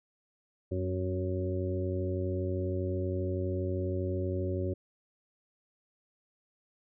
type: harmonic tone with a mistuned harmonic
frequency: 92.5 Hz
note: F#2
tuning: in tune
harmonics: 1 / 2 / 3 / 4 / 5 / 6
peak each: -32 / -41 / -39 / -35 / -47 / -39 dBFS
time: 0.71-4.74 s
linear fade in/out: 10 ms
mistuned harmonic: 2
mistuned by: +31 cents
effects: none

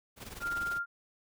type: noise with tremolo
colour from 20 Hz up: pink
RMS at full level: -42 dBFS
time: 0.16-0.8 s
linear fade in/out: 50 ms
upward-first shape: triangle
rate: 20 Hz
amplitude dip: 80%
type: tone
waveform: sine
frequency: 1396.9 Hz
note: F6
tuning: in tune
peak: -31 dBFS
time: 0.4-0.86 s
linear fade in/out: 50 ms
effects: none

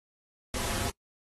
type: noise with comb filter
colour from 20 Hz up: pink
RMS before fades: -32 dBFS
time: 0.54-0.9 s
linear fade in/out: 2 ms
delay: 6.6 ms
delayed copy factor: -0.9
effects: noise-tail reverb RT60 0.1 s tail -24 dB re dry + AAC 32 kbps

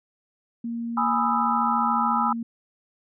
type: tone with pitch glide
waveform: sine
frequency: 233.1 to 231.4 Hz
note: A#3 to A#3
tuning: 0 to -13 cents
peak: -27 dBFS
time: 0.64-2.43 s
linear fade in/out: 5 ms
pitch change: -13 cents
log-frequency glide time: 1.21-2.05 s
type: chord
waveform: sine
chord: E major seventh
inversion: first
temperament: equal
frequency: 830.6 / 987.8 / 1244.5 / 1318.5 Hz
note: G#5 / B5 / D#6 / E6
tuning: 0 / 0 / 0 / 0 cents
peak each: -26 dBFS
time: 0.97-2.33 s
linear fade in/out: 5 ms
effects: none

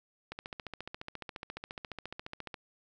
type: click train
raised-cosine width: 0.3 ms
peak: -24 dBFS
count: 33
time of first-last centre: 0.32-2.542 s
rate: 14.4 Hz
effects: none

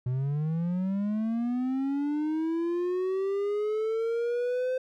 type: linear sweep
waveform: triangle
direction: up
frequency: 122.6 to 517 Hz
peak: -24 dBFS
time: 0.06-4.78 s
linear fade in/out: 5 ms
effects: none

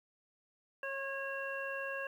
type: harmonic tone with a mistuned harmonic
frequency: 547 Hz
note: C#5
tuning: 23 cents flat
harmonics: 1 / 2 / 3 / 5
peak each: -41 / -46 / -40 / -45 dBFS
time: 0.83-2.07 s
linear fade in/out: 2 ms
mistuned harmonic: 2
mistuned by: -17 cents
effects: 11-bit

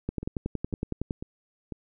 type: two click trains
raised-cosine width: 3 ms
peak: -22 / -16 dBFS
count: 4 / 12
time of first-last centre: 0.23-1.723 / 0.09-1.109 s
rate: 2.01 / 10.8 Hz
effects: none

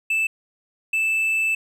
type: tone pair in turn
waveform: triangle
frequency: 2637 / 2637 Hz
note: E7 / E7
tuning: 0 / 0 cents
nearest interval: unison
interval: 0 cents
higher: neither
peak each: -17 dBFS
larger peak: neither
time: 0.1-0.27 / 0.93-1.55 s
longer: second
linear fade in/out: 5 ms
effects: none

